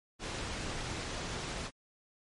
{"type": "noise", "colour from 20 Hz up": "pink", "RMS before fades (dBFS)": -38, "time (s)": [0.19, 1.71], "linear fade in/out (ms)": 50, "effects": ["low-pass 7000 Hz 12 dB/octave", "MP3 48 kbps"]}